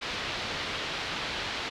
white low-pass noise, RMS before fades -34 dBFS, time 0.01-1.7 s, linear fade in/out 20 ms, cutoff 4100 Hz, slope 24 dB/octave, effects none

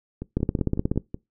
two click trains, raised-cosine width 3 ms, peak -9 / -18 dBFS, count 11 / 6, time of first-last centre 0.37-0.976 / 0.22-1.144 s, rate 16.5 / 5.41 Hz, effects noise-tail reverb RT60 0.2 s tail -22 dB re dry

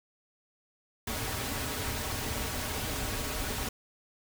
pink noise with comb filter, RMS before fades -34 dBFS, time 1.07-3.69 s, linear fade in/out 5 ms, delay 5.8 ms, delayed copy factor -0.55, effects none

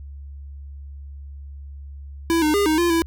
square tone with pitch steps, 332.6 / 305.1 / 405.8 / 311.8 / 345.4 / 331.7 Hz, E4 / D#4 / G#4 / D#4 / F4 / E4, +16 / -34 / -40 / +4 / -19 / +11 cents, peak -17 dBFS, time 2.3-3.02 s, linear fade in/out 0 ms, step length 120 ms, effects added 70 Hz sine -34 dBFS peak until 3.06 s

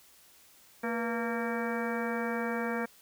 harmonic tone with a mistuned harmonic, 230 Hz, A#3, 23 cents flat, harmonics 1 / 2 / 3 / 4 / 5 / 6 / 7 / 8 / 10, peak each -34 / -35 / -40 / -41 / -44 / -42 / -40 / -42 / -44 dBFS, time 0.83-2.86 s, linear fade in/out 10 ms, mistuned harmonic 2, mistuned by +75 cents, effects white hiss -59 dBFS RMS until 3.01 s

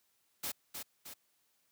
white noise with echo, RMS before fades -38 dBFS, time 0.43-0.52 s, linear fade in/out 10 ms, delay 310 ms, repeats 2, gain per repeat -5 dB, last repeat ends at 1.14 s, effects white hiss -75 dBFS RMS until 1.71 s + high-pass 80 Hz 12 dB/octave

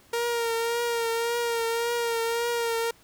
sawtooth tone with vibrato, 466.2 Hz, A#4, in tune, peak -21 dBFS, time 0.13-2.91 s, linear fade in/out 5 ms, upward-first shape triangle, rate 1.8 Hz, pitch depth 38 cents each way, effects pink hiss -57 dBFS RMS until 3.03 s

